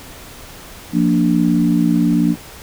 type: chord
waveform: sine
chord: Bb major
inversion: second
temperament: equal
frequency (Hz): 174.61 / 233.1 / 293.7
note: F3 / Bb3 / D4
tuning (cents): 0 / 0 / 0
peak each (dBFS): -16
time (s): 0.92-2.36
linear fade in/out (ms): 50
effects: pink hiss -37 dBFS RMS until 2.62 s